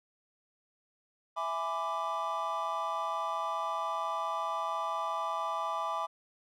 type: chord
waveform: triangle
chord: E dominant seventh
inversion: none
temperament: equal with one note detuned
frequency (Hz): 659.3 / 830.6 / 1000.4 / 1174.7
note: E5 / G#5 / B5 / D6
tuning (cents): 0 / 0 / +22 / 0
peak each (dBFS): -37 / -37 / -35 / -33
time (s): 1.36-6.07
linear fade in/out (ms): 20
effects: none